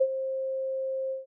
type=tone with ADSR envelope; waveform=sine; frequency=530 Hz; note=C5; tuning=22 cents sharp; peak=-17 dBFS; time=0-1.26 s; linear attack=14 ms; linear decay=55 ms; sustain=-11 dB; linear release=150 ms; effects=none